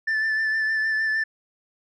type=tone with vibrato; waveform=sine; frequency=1760 Hz; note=A6; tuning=in tune; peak=-18 dBFS; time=0.07-1.24 s; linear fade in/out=10 ms; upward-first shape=sine; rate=6.5 Hz; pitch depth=23 cents each way; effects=tanh soft clip ceiling -20 dBFS